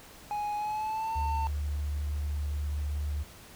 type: tone with pitch glide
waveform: triangle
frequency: 833 to 898 Hz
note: G#5 to A5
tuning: +5 to +35 cents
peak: -28 dBFS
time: 0.31-1.47 s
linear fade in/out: 0 ms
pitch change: +130 cents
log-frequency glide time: 0.56-1.14 s
type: tone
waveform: sine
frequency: 73.42 Hz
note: D2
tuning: in tune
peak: -29 dBFS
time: 1.15-3.24 s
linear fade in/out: 20 ms
effects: pink hiss -51 dBFS RMS until 3.55 s